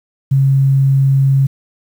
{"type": "tone", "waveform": "sine", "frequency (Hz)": 136, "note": "C#3", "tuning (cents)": -33, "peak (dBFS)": -8, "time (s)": [0.31, 1.47], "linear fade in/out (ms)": 10, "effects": ["7-bit"]}